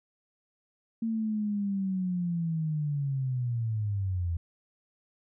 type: linear sweep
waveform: sine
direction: down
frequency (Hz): 228.2 to 82.41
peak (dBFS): -27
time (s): 1.02-4.37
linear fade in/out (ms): 5
effects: none